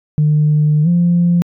sine tone with pitch glide, 150.9 to 173.34 Hz, D3 to F3, +47 to -13 cents, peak -8 dBFS, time 0.18-1.42 s, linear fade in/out 0 ms, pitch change +240 cents, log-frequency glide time 0.83-0.88 s, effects tanh soft clip ceiling -5 dBFS

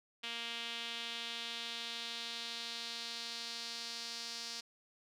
sawtooth tone with band-pass filter sweep, 233.1 Hz, A#3, in tune, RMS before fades -43 dBFS, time 0.23-4.61 s, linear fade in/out 10 ms, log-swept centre 3100 to 4900 Hz, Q 2.9, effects none

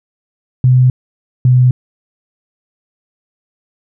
sine tone pair in turn, 127.2 / 126.1 Hz, C3 / B2, -48 / +36 cents, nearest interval unison, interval 16 cents, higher first, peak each -5 dBFS, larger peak neither, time 0.64-0.9 / 1.45-1.71 s, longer neither, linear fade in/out 2 ms, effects none

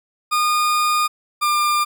40% pulse tone pair in turn, 1220 / 1198.3 Hz, D#6 / D6, -34 / +34 cents, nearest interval unison, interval 32 cents, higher first, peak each -15 dBFS, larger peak neither, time 0.31-1.08 / 1.41-1.85 s, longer first, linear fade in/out 20 ms, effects none

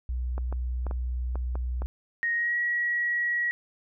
sine tone, 61.74 Hz, B1, in tune, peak -27 dBFS, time 0.09-1.86 s, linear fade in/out 0 ms
clicks, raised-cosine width 1 ms, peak -23 dBFS, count 7, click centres 0.38 / 0.526 / 0.867 / 0.911 / 1.356 / 1.555 / 1.82 s
sine tone with pitch glide, 1869 to 1914.9 Hz, A#6 to A#6, +4 to +46 cents, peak -24 dBFS, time 2.23-3.51 s, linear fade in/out 0 ms, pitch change +42 cents, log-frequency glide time 2.34-2.57 s
effects none

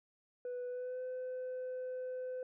sine tone with pitch glide, 493.9 to 508.4 Hz, B4 to C5, 0 to -50 cents, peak -36 dBFS, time 0.45-2.43 s, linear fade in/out 2 ms, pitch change +50 cents, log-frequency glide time 0.68-1.01 s, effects tanh soft clip ceiling -37 dBFS

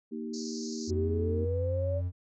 sine chord, Eb major, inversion second, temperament equal, 233.1 / 311.1 / 392 Hz, Bb3 / Eb4 / G4, 0 / 0 / 0 cents, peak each -36 / -40 / -41 dBFS, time 0.11-1.46 s, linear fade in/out 20 ms
white band-pass noise, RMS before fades -44 dBFS, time 0.33-0.91 s, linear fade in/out 10 ms, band 4300 to 6800 Hz, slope 96 dB/octave
triangle tone with pitch glide, 87.31 to 89.35 Hz, F2 to F2, 0 to +40 cents, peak -27 dBFS, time 0.87-2.12 s, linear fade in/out 50 ms, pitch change +40 cents, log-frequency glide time 1.12-1.77 s
sine linear sweep, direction up, 363.8 to 580 Hz, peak -31 dBFS, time 0.87-2.02 s, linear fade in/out 50 ms
effects none

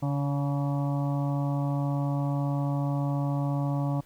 harmonic tone with a mistuned harmonic, 141.7 Hz, C#3, 38 cents sharp, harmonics 1 / 2 / 4 / 5 / 6 / 7 / 8, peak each -26 / -32 / -38 / -40 / -42 / -43 / -44 dBFS, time 0.02-4.01 s, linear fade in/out 10 ms, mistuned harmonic 7, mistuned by -49 cents, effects pink hiss -59 dBFS RMS until 4.05 s

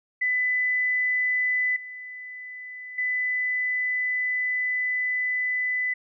sine tone with level steps, 2000 Hz, B6, 21 cents sharp, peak -21 / -36 / -23 dBFS, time 0.21-5.94 s, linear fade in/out 10 ms, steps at 1.76 / 2.98 s, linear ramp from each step 5 ms, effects none

